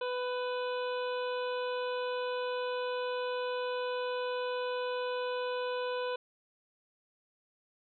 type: harmonic tone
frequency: 497.8 Hz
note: B4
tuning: 14 cents sharp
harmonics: 1 / 2 / 3 / 5 / 6 / 7 / 8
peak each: -33 / -39 / -43 / -47 / -49 / -50 / -51 dBFS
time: 0.01-6.16 s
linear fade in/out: 5 ms
effects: none